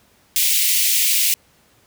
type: high-pass noise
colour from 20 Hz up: white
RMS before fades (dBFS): -17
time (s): 0.36-1.34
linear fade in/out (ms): 0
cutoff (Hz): 2100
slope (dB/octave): 48
effects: pink hiss -56 dBFS RMS until 1.86 s + high-pass 60 Hz 12 dB/octave